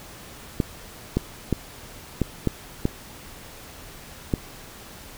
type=clicks; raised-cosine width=3 ms; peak=-7 dBFS; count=7; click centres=0.602 / 1.17 / 1.527 / 2.217 / 2.473 / 2.854 / 4.338 s; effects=pink hiss -43 dBFS RMS until 5.17 s